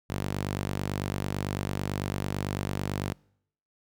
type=tone with high-pass filter; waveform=sawtooth; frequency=49 Hz; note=G1; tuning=in tune; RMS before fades=-32 dBFS; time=0.09-3.14 s; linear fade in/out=20 ms; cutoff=110 Hz; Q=0.98; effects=noise-tail reverb RT60 0.7 s tail -26 dB re dry